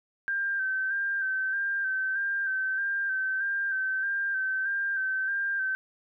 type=tone with vibrato; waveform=sine; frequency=1568 Hz; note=G6; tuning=in tune; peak=-26 dBFS; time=0.28-5.75 s; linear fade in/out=0 ms; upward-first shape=square; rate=1.6 Hz; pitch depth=29 cents each way; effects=none